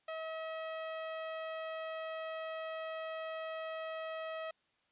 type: tone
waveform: sawtooth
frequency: 641 Hz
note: E5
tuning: 49 cents flat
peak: -35 dBFS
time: 0.08-4.51 s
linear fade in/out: 5 ms
effects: white hiss -75 dBFS RMS until 4.91 s + resampled to 8000 Hz